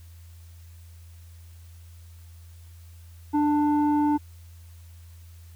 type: tone with low-pass filter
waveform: square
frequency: 295.9 Hz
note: D4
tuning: 13 cents sharp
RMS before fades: -22 dBFS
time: 3.33-4.18 s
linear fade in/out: 20 ms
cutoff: 730 Hz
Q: 4.9
effects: added 84 Hz sine -44 dBFS peak until 5.55 s + white hiss -59 dBFS RMS until 5.55 s